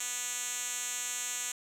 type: tone with band-pass filter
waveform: 5% pulse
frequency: 245.7 Hz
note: B3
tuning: 9 cents flat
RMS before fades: -36 dBFS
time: 0-1.52 s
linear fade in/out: 5 ms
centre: 7300 Hz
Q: 2
effects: none